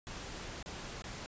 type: noise with dropouts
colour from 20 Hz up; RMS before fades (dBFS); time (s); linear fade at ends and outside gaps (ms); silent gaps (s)
pink; -44; 0.07-1.26; 0; 0.627-0.66 / 1.021-1.041
effects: resampled to 16000 Hz